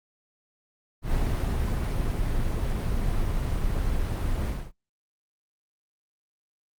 brown noise with ADSR envelope, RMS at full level -24 dBFS, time 1.02-4.72 s, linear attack 100 ms, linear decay 900 ms, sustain -2 dB, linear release 240 ms, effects noise-tail reverb RT60 0.1 s tail -17 dB re dry + Opus 32 kbps

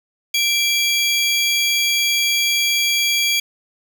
30% pulse tone pair together, 2349 / 3315 Hz, D7 / G#7, 0 / -4 cents, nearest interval tritone, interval 596 cents, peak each -16 dBFS, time 0.34-3.4 s, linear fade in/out 5 ms, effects 7-bit

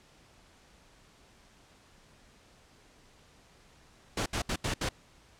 pink noise bursts at uneven times, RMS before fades -31 dBFS, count 5, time 4.17-4.26 / 4.33-4.42 / 4.49-4.56 / 4.64-4.74 / 4.81-4.89 s, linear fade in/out 5 ms, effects pink hiss -60 dBFS RMS until 5.39 s + low-pass 8000 Hz 12 dB/octave

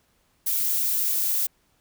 violet noise, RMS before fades -24 dBFS, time 0.46-1.47 s, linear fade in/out 10 ms, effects pink hiss -66 dBFS RMS until 1.8 s

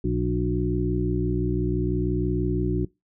harmonic tone with a mistuned harmonic, 60.6 Hz, B1, 32 cents flat, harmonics 1 / 2 / 3 / 5 / 6, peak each -28 / -28 / -28 / -28 / -28 dBFS, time 0.04-2.85 s, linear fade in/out 5 ms, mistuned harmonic 5, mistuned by -31 cents, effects noise-tail reverb RT60 0.2 s tail -22 dB re dry

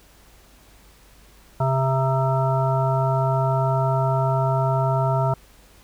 harmonic tone with a mistuned harmonic, 132.8 Hz, C3, 26 cents sharp, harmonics 1 / 3 / 5 / 7 / 9 / 10, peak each -20 / -31 / -24 / -26 / -38 / -30 dBFS, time 1.6-5.34 s, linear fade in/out 5 ms, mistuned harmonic 9, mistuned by +46 cents, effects added 50 Hz sine -53 dBFS peak until 5.83 s + pink hiss -53 dBFS RMS until 5.83 s

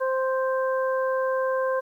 harmonic tone, 523.3 Hz, C5, in tune, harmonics 1 / 2 / 3, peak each -23 / -29 / -33 dBFS, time 0-1.81 s, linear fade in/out 20 ms, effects 10-bit

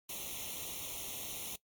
white noise with comb filter, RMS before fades -42 dBFS, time 0.09-1.56 s, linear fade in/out 5 ms, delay 0.31 ms, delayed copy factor +0.9, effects noise-tail reverb RT60 0.1 s tail -20 dB re dry + MP3 96 kbps

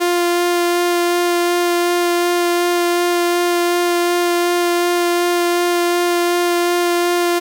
sawtooth tone with vibrato, 349.2 Hz, F4, in tune, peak -10 dBFS, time 0-7.4 s, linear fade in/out 20 ms, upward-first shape sine, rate 2.7 Hz, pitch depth 9 cents each way, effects 7-bit

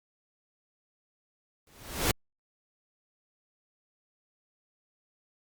pink noise with exponential growth, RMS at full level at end -23 dBFS, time 1.67-2.11 s, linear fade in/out 0 ms, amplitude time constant 95 ms, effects Opus 48 kbps

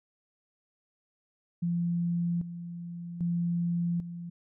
sine tone with tremolo, 172 Hz, F3, 26 cents flat, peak -26 dBFS, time 1.62-4.3 s, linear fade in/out 10 ms, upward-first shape square, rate 0.63 Hz, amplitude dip 70%, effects none

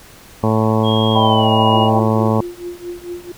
harmonic tone, 110 Hz, A2, in tune, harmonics 1 / 2 / 3 / 4 / 5 / 6 / 7 / 8 / 9 / 10, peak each -17 / -17 / -24 / -21 / -22 / -27 / -27 / -25 / -26 / -27 dBFS, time 0.43-2.41 s, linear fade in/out 5 ms
sine tone with pitch glide, 3261 to 2872 Hz, G#7 to F7, -32 to +48 cents, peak -21 dBFS, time 0.83-1.9 s, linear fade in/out 50 ms, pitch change -220 cents, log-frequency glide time 1.15-1.49 s
sine chord, Eb augmented, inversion none, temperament equal, 622.3 / 784 / 987.8 Hz, Eb5 / G5 / B5, 0 / 0 / 0 cents, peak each -23 / -18 / -18 dBFS, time 1.15-2 s, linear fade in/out 10 ms
sine tone with tremolo, 350.5 Hz, F4, 6 cents sharp, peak -22 dBFS, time 1.73-3.32 s, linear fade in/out 5 ms, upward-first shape triangle, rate 4.5 Hz, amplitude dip 95%
effects pink hiss -42 dBFS RMS until 3.37 s

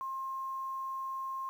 sine tone with quantisation, 1064 Hz, C6, 29 cents sharp, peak -35 dBFS, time 0.01-1.49 s, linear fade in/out 0 ms, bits 10, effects none

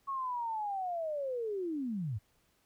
sine linear sweep, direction down, 1110 to 92 Hz, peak -33 dBFS, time 0.07-2.19 s, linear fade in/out 20 ms, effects pink hiss -72 dBFS RMS until 2.65 s

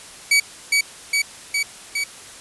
sawtooth tone with echo, 2272 Hz, C#7, 42 cents sharp, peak -9 dBFS, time 0.31-0.4 s, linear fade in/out 5 ms, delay 410 ms, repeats 4, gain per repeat -2 dB, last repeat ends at 2.04 s, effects white hiss -40 dBFS RMS until 2.4 s + resampled to 24000 Hz

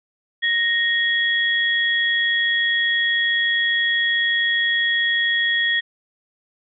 sine tone pair together, 1864.7 / 3333 Hz, A#6 / G#7, 0 / +5 cents, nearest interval minor seventh, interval 1005 cents, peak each -18 / -22 dBFS, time 0.42-5.81 s, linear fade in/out 20 ms, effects none

